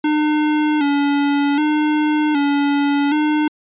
square tone with vibrato, 293.7 Hz, D4, in tune, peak -15 dBFS, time 0.04-3.48 s, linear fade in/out 5 ms, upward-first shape square, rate 0.65 Hz, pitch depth 52 cents each way, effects resampled to 8000 Hz

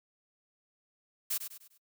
blue noise with echo, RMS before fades -32 dBFS, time 1.3-1.38 s, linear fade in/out 10 ms, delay 100 ms, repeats 4, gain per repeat -8 dB, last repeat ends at 1.78 s, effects noise-tail reverb RT60 0.1 s tail -26 dB re dry

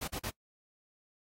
pink noise bursts, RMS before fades -38 dBFS, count 3, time 0.01-0.303 s, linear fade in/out 10 ms, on 69 ms, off 43 ms, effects noise-tail reverb RT60 0.1 s tail -22 dB re dry + AAC 48 kbps

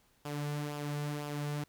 sawtooth tone with flanger, 146.83 Hz, D3, in tune, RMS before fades -37 dBFS, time 0.25-1.64 s, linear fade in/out 5 ms, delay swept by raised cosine 0.48 to 3.18 ms, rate 2 Hz, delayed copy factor -0.5, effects pink hiss -69 dBFS RMS until 1.68 s

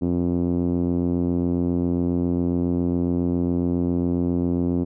5% pulse tone with low-pass filter, 87.31 Hz, F2, in tune, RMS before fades -22 dBFS, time 0.01-4.85 s, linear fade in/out 20 ms, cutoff 270 Hz, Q 2, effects none

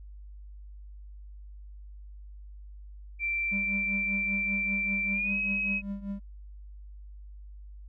sine tone with pitch glide, 2349 to 2547 Hz, D7 to D#7, 0 to +40 cents, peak -27 dBFS, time 3.19-5.82 s, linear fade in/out 50 ms, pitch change +140 cents, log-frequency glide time 5.12-5.35 s
triangle tone with tremolo, 199.3 Hz, G3, 29 cents sharp, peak -28 dBFS, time 3.51-6.2 s, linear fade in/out 20 ms, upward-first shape triangle, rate 5.1 Hz, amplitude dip 85%
effects added 50 Hz sine -43 dBFS peak until 7.88 s

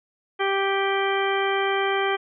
harmonic tone, 392 Hz, G4, in tune, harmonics 1 / 2 / 3 / 4 / 5 / 6 / 8, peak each -24 / -27 / -29 / -30 / -31 / -32 / -33 dBFS, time 0.39-2.17 s, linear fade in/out 20 ms, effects none

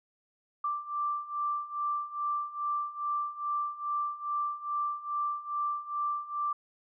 sine beating tone pair, 1174.7 / 1177.1 Hz, D6 / D6, 0 / +4 cents, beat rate 2.4 Hz, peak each -35 / -32 dBFS, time 0.64-6.53 s, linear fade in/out 5 ms, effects none

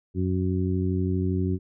harmonic tone, 92.5 Hz, F#2, in tune, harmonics 1 / 2 / 3 / 4, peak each -25 / -28 / -30 / -31 dBFS, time 0.14-1.59 s, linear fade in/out 50 ms, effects none

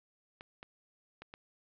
clicks, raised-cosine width 0.3 ms, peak -30 dBFS, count 4, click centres 0.409 / 0.629 / 1.22 / 1.339 s, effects low-pass 4000 Hz 12 dB/octave

